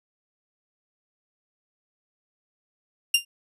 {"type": "tone with exponential decay", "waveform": "sawtooth", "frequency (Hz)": 2794, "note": "F7", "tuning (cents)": 0, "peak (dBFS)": -10, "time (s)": [3.14, 3.25], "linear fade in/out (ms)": 5, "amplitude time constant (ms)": 23, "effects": ["resampled to 32000 Hz"]}